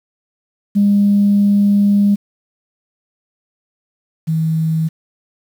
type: tone pair in turn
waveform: sine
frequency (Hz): 202.6 / 160.26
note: G#3 / E3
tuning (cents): -43 / -49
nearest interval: major third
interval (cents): 406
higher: first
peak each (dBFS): -8 / -13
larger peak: first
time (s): 0.75-2.16 / 4.27-4.89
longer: first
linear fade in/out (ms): 20
effects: tanh soft clip ceiling -4 dBFS + 7-bit